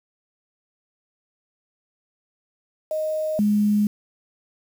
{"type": "tone pair in turn", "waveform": "sine", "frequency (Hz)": [622.3, 208.2], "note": ["D#5", "G#3"], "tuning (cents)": [0, 5], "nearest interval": "octave + perfect fifth", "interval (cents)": 1895, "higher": "first", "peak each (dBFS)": [-22, -16], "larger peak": "second", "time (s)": [[2.91, 3.39], [3.39, 3.87]], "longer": "neither", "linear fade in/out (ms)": 2, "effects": ["7-bit"]}